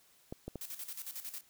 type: clicks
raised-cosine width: 2 ms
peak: -27 dBFS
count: 3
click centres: 0.325 / 0.48 / 0.557 s
type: noise with tremolo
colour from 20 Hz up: blue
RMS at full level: -42 dBFS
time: 0.61-1.41 s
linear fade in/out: 2 ms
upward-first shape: square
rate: 11 Hz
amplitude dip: 70%
effects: white hiss -66 dBFS RMS until 1.49 s